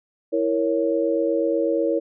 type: chord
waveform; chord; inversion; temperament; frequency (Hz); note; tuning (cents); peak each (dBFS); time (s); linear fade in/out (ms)
sine; A# diminished; second; equal; 329.6 / 466.2 / 554.4; E4 / A#4 / C#5; 0 / 0 / 0; -23; 0.32-2; 20
effects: none